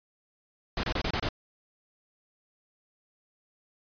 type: noise bursts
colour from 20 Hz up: pink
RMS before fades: -29 dBFS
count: 6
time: 0.77-1.289 s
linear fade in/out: 2 ms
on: 64 ms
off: 27 ms
effects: resampled to 11025 Hz